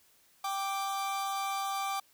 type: tone pair together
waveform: 45% pulse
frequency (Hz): 784 / 1174.7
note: G5 / D6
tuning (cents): 0 / 0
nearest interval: perfect fifth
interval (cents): 700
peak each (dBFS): -34 / -35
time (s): 0.44-2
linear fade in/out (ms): 5
effects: white hiss -65 dBFS RMS until 2.13 s